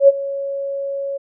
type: tone with ADSR envelope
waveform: sine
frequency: 554.4 Hz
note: C#5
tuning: in tune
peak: -3 dBFS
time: 0-1.18 s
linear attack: 82 ms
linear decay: 30 ms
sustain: -18 dB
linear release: 16 ms
effects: none